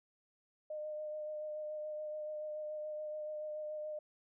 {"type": "tone with vibrato", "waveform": "sine", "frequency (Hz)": 609, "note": "D#5", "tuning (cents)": -37, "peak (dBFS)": -39, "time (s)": [0.7, 3.99], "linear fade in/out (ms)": 5, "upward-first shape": "sine", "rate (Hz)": 7, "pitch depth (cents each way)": 16, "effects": []}